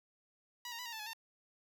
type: tone with pitch steps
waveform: 10% pulse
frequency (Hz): 971 / 929 / 988 / 934 / 882 / 847 / 904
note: B5 / A#5 / B5 / A#5 / A5 / G#5 / A5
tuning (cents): -30 / -6 / 0 / +3 / +4 / +34 / +47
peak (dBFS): -34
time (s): 0.65-1.133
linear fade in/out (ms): 2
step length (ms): 69
effects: none